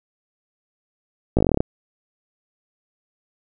slowing click train, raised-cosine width 2 ms, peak -4 dBFS, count 11, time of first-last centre 1.37-1.605 s, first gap 17 ms, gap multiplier 1.07, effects none

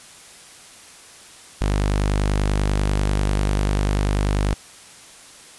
sawtooth tone, 50.2 Hz, G1, 42 cents sharp, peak -14 dBFS, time 1.61-4.54 s, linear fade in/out 0 ms, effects white hiss -44 dBFS RMS until 5.58 s + resampled to 24000 Hz

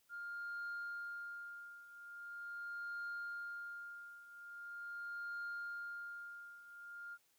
sine tone with tremolo, 1406 Hz, F6, 11 cents sharp, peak -39 dBFS, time 0.09-7.18 s, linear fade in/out 50 ms, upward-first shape triangle, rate 0.42 Hz, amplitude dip 85%, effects tanh soft clip ceiling -39 dBFS + white hiss -75 dBFS RMS until 7.38 s

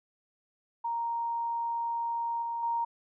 sine tone with level steps, 932.3 Hz, A#5, in tune, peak -29 / -31 / -27 dBFS, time 0.84-2.85 s, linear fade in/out 10 ms, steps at 2.42 / 2.63 s, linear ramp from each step 2 ms, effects none

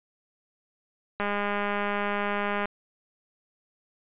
click train, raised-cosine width 0.5 ms, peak -14 dBFS, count 298, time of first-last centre 1.2-2.656 s, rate 204 Hz, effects resampled to 8000 Hz

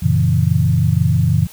sine chord, F# dominant seventh, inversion none, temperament equal, 92.5 / 116.54 / 138.59 / 164.81 Hz, F#2 / A#2 / C#3 / E3, 0 / 0 / 0 / 0 cents, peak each -17 dBFS, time 0.02-1.47 s, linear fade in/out 10 ms, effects white hiss -41 dBFS RMS until 1.52 s

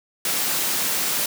white high-pass noise, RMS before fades -23 dBFS, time 0.25-1.26 s, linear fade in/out 2 ms, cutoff 120 Hz, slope 48 dB/octave, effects none

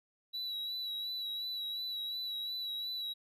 triangle tone with vibrato, 3920 Hz, B7, 14 cents flat, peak -35 dBFS, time 0.33-3.14 s, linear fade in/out 20 ms, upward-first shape sine, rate 2.8 Hz, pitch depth 31 cents each way, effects none

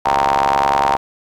sawtooth ring-modulated tone, 69.3 Hz, C#2, in tune, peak -6 dBFS, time 0.05-0.97 s, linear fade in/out 10 ms, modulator 856 Hz, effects low-pass 6000 Hz 12 dB/octave + 8-bit

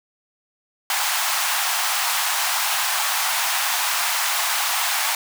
pink high-pass noise, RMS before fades -22 dBFS, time 0.9-5.15 s, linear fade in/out 2 ms, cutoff 740 Hz, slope 48 dB/octave, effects none

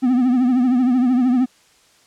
triangle tone with vibrato, 251.2 Hz, B3, 30 cents sharp, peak -11 dBFS, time 0.02-1.46 s, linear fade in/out 20 ms, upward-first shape triangle, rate 13 Hz, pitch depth 100 cents each way, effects white hiss -54 dBFS RMS until 2.06 s + low-pass 8000 Hz 12 dB/octave

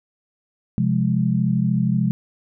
sine chord, F minor, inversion second, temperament equal, 130.81 / 174.61 / 207.7 Hz, C3 / F3 / Ab3, 0 / 0 / 0 cents, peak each -21 dBFS, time 0.78-2.11 s, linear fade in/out 0 ms, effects none

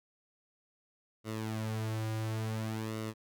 sawtooth tone with flanger, 110 Hz, A2, in tune, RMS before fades -36 dBFS, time 1.24-3.14 s, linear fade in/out 50 ms, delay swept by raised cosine 1.2 to 4.5 ms, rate 0.57 Hz, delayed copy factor -0.65, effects none

